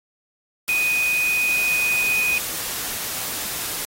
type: tone in noise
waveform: sine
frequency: 2489 Hz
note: D#7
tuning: in tune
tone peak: -18 dBFS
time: 0.69-2.38 s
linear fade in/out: 0 ms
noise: white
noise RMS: -28 dBFS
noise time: 0.68-3.85 s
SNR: +7 dB
effects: AAC 48 kbps